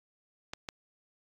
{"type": "clicks", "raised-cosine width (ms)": 0.2, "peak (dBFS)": -20, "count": 2, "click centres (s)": [0.535, 0.688], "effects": ["AAC 64 kbps"]}